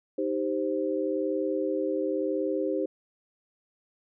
sine chord, C minor, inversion first, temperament equal, 311.1 / 392 / 523.3 Hz, Eb4 / G4 / C5, 0 / 0 / 0 cents, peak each -30 dBFS, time 0.18-2.86 s, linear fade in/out 5 ms, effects none

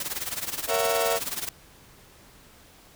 white noise with tremolo, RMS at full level -29 dBFS, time 0-1.49 s, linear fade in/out 2 ms, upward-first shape sine, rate 19 Hz, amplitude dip 80%
35% pulse chord, F# dominant seventh, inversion first, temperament just, 462.5 / 555 / 666 / 740 Hz, A#4 / C#5 / E5 / F#5, -14 / +2 / +18 / 0 cents, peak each -26 / -28 / -25 / -31 dBFS, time 0.67-1.2 s, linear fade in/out 50 ms
effects pink hiss -53 dBFS RMS until 2.95 s

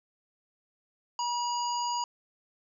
harmonic tone, 962 Hz, B5, 46 cents flat, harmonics 1 / 3 / 5 / 7, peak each -29 / -41 / -38 / -40 dBFS, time 1.19-2.04 s, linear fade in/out 2 ms, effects none

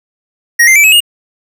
square tone with pitch steps, 1882 / 2088 / 2317 / 2571 / 2853 Hz, A#6 / C7 / D7 / E7 / F7, +16 / -4 / -24 / -44 / +36 cents, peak -4 dBFS, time 0.59-1.005 s, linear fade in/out 10 ms, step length 83 ms, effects none

